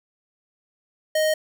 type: tone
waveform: square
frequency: 622.3 Hz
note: D#5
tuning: in tune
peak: -19 dBFS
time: 1.15-1.34 s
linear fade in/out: 5 ms
effects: none